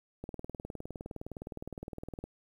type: click train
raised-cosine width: 2 ms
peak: -27 dBFS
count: 40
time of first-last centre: 0.24-2.24 s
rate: 19.5 Hz
effects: 10-bit